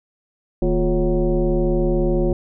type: tone with frequency modulation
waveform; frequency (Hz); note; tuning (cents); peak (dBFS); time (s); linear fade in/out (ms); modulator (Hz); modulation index
sine; 159; D#3; +38; -15; 0.62-2.33; 2; 196; 1.8
effects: none